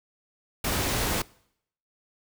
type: noise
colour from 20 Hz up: pink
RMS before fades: -27 dBFS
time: 0.64-1.22 s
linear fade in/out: 5 ms
effects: noise-tail reverb RT60 0.7 s tail -23 dB re dry